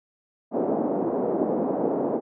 pink band-pass noise, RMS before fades -25 dBFS, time 0.51-2.21 s, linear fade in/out 50 ms, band 230 to 700 Hz, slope 24 dB/octave, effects none

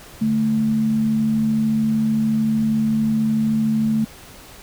sine tone pair together, 146.6 / 220 Hz, D3 / A3, -3 / 0 cents, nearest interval perfect fifth, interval 703 cents, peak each -27 / -16 dBFS, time 0.21-4.05 s, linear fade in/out 10 ms, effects pink hiss -42 dBFS RMS until 4.62 s

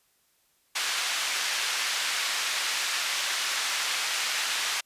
pink band-pass noise, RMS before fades -29 dBFS, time 0.75-4.81 s, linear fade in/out 10 ms, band 1600 to 6900 Hz, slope 12 dB/octave, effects white hiss -68 dBFS RMS until 4.85 s + resampled to 32000 Hz

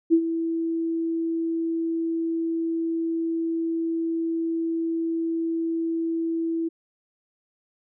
sine tone with ADSR envelope, 329.6 Hz, E4, in tune, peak -12 dBFS, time 0.1-6.69 s, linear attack 32 ms, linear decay 72 ms, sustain -11 dB, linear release 15 ms, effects none

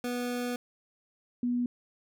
25% pulse / sine tone pair in turn, 244.9 / 243.8 Hz, B3 / B3, -14 / -22 cents, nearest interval unison, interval 8 cents, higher first, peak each -27 / -26 dBFS, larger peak second, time 0.04-0.56 / 1.43-1.66 s, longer first, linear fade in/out 2 ms, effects none

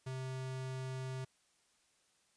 square tone, 130.6 Hz, C3, 3 cents flat, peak -40 dBFS, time 0.06-1.25 s, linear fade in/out 10 ms, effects white hiss -73 dBFS RMS until 2.36 s + resampled to 22050 Hz

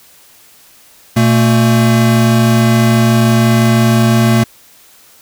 square tone pair together, 119.56 / 225.7 Hz, A#2 / A3, +44 / +44 cents, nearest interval major seventh, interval 1100 cents, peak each -11 dBFS, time 1.16-4.44 s, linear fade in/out 10 ms, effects white hiss -44 dBFS RMS until 5.21 s

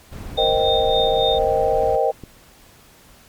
brown noise, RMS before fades -31 dBFS, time 0.11-1.97 s, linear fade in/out 20 ms
sine tone with tremolo, 3655 Hz, A#7, 35 cents flat, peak -19 dBFS, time 0.37-1.39 s, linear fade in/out 10 ms, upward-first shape sine, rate 3.6 Hz, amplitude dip 65%
sine chord, C minor seventh, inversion third, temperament equal, 466.2 / 523.3 / 622.3 / 784 Hz, Bb4 / C5 / Eb5 / G5, 0 / 0 / 0 / 0 cents, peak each -21 dBFS, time 0.37-2.12 s, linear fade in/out 20 ms
clicks, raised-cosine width 3 ms, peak -21 dBFS, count 3, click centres 1.075 / 1.835 / 2.237 s
effects pink hiss -49 dBFS RMS until 3.28 s + MP3 96 kbps

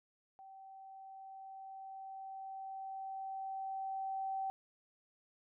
sine tone with level ramp, 772 Hz, G5, 27 cents flat, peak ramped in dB -52 to -35 dBFS, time 0.39-4.5 s, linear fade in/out 0 ms, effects none

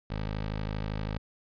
15% pulse tone, 52.6 Hz, G#1, 23 cents sharp, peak -25 dBFS, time 0.1-1.18 s, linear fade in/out 5 ms, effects resampled to 11025 Hz

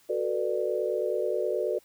sine chord, B minor seventh, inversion second, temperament just, 370.4 / 444.5 / 493.9 / 592.7 Hz, F#4 / A4 / B4 / D5, +2 / +18 / 0 / +16 cents, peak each -31 dBFS, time 0.09-1.79 s, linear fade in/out 10 ms, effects white hiss -61 dBFS RMS until 1.84 s

